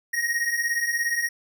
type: beating tone pair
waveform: square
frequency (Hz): 1864 / 1881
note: A#6 / A#6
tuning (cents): -1 / +15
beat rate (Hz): 17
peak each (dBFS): -29 / -25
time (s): 0.13-1.29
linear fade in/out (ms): 10
effects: none